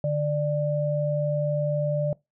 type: tone pair together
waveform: sine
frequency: 148 / 592 Hz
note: D3 / D5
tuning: +14 / +14 cents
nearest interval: 2 octaves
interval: 2400 cents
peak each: -25 dBFS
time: 0.04-2.13 s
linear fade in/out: 2 ms
effects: noise-tail reverb RT60 0.2 s tail -23 dB re dry